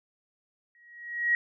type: tone with exponential growth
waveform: sine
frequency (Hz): 1900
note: A#6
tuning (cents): +33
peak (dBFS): -19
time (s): 0.75-1.35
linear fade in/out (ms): 1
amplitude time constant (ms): 130
effects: none